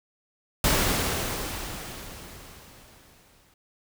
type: noise with exponential decay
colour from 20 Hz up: pink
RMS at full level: -21 dBFS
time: 0.64-3.54 s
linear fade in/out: 2 ms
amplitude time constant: 630 ms
effects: none